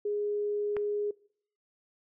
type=tone; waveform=sine; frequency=414 Hz; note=G#4; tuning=5 cents flat; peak=-28 dBFS; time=0.05-1.11 s; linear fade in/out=5 ms
type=click; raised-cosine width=0.5 ms; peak=-23 dBFS; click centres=0.767 s
effects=noise-tail reverb RT60 0.6 s tail -22 dB re dry